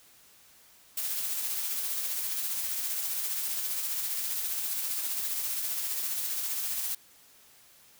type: noise with tremolo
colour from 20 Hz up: blue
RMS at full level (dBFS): -31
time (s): 0.97-6.95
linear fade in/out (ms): 5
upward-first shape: sine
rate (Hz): 15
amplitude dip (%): 30
effects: white hiss -58 dBFS RMS until 7.99 s